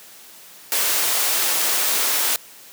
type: high-pass noise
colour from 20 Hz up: white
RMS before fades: -20 dBFS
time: 0.72-2.36 s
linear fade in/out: 0 ms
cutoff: 360 Hz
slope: 12 dB/octave
effects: white hiss -44 dBFS RMS until 2.72 s + high-pass 150 Hz 12 dB/octave